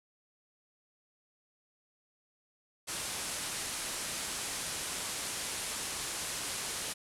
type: low-pass noise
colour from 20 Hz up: white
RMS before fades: -38 dBFS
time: 2.87-6.94 s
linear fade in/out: 20 ms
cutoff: 11000 Hz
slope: 48 dB/octave
effects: none